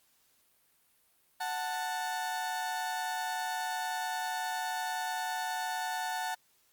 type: tone pair together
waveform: 30% pulse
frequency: 738 / 883.7 Hz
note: F#5 / A5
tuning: -5 / +7 cents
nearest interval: minor third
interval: 312 cents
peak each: -33 / -33 dBFS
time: 1.4-6.35 s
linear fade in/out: 10 ms
effects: white hiss -69 dBFS RMS until 6.72 s + Opus 48 kbps